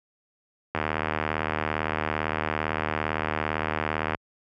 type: click train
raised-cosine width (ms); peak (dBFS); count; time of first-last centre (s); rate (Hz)
0.5; -10; 265; 0.75-4.148; 77.7
effects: high-pass 60 Hz 12 dB/octave